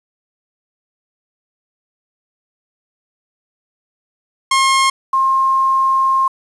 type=tone pair in turn; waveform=sawtooth / sine; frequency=1072 / 1065.2 Hz; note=C6 / C6; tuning=+42 / +31 cents; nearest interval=unison; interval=11 cents; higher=first; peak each=-7 / -11 dBFS; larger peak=first; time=4.51-4.9 / 5.13-6.28 s; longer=second; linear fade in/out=5 ms; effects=resampled to 24000 Hz + 7-bit